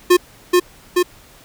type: tone with echo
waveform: square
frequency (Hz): 357.4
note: F4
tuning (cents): +40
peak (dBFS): -8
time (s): 0.1-0.17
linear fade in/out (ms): 10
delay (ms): 430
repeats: 2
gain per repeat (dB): -2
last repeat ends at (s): 1.03
effects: pink hiss -46 dBFS RMS until 1.44 s